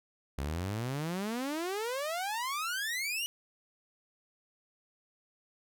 sawtooth exponential sweep, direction up, 65.9 to 2960 Hz, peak -29 dBFS, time 0.38-3.26 s, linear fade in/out 0 ms, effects none

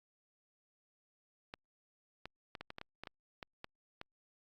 clicks, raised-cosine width 0.3 ms, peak -28 dBFS, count 12, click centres 1.539 / 2.256 / 2.552 / 2.61 / 2.704 / 2.784 / 2.814 / 3.036 / 3.072 / 3.428 / 3.644 / 4.014 s, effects Opus 48 kbps

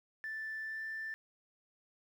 sine tone with pitch glide, 1762 to 1772.2 Hz, A6 to A6, +2 to +12 cents, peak -37 dBFS, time 0.24-1.14 s, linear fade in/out 0 ms, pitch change +10 cents, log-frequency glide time 0.62-0.86 s, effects tanh soft clip ceiling -35 dBFS + 11-bit

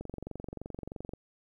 click train, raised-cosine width 2 ms, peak -26 dBFS, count 27, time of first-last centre 0.01-1.136 s, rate 23.1 Hz, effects 11-bit

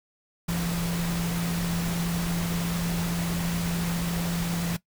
sine tone in noise, 170.6 Hz, F3, 40 cents flat, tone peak -26 dBFS, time 0.48-4.77 s, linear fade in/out 10 ms, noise pink, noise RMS -33 dBFS, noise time 0.48-4.77 s, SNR +4 dB, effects noise-tail reverb RT60 0.1 s tail -18 dB re dry

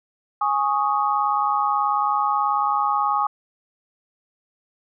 sine chord, Ab suspended fourth, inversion none, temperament just, 830.6 / 1107.5 / 1245.9 Hz, Ab5 / Db6 / Eb6, 0 / -2 / +2 cents, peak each -22 / -23 / -23 dBFS, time 0.41-3.27 s, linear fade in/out 5 ms, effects none

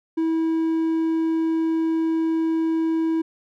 triangle tone, 324.4 Hz, E4, 28 cents flat, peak -17 dBFS, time 0.17-3.22 s, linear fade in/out 10 ms, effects none

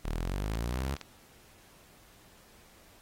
sawtooth linear sweep, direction up, 36.14 to 70.3 Hz, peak -27 dBFS, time 0.04-0.96 s, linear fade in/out 20 ms
clicks, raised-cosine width 0.2 ms, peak -24 dBFS, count 3, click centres 0.548 / 0.966 / 1.013 s
effects pink hiss -59 dBFS RMS until 3.01 s + AAC 48 kbps

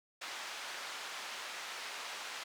pink band-pass noise, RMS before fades -44 dBFS, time 0.21-2.44 s, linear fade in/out 10 ms, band 940 to 5700 Hz, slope 12 dB/octave, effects none

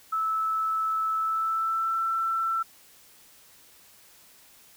sine tone with pitch glide, 1308 to 1337.8 Hz, E6 to E6, -14 to +25 cents, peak -24 dBFS, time 0.12-2.63 s, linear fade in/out 10 ms, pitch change +39 cents, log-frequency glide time 1.16-1.98 s, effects white hiss -55 dBFS RMS until 4.76 s

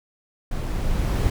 brown noise with level ramp, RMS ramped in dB -27 to -19 dBFS, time 0.51-1.3 s, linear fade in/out 5 ms, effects none

